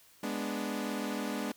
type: chord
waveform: sawtooth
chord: G# diminished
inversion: none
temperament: equal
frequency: 207.7 / 246.9 / 293.7 Hz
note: G#3 / B3 / D4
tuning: 0 / 0 / 0 cents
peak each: -33 / -34 / -34 dBFS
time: 0.23-1.52 s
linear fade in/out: 5 ms
effects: white hiss -61 dBFS RMS until 1.56 s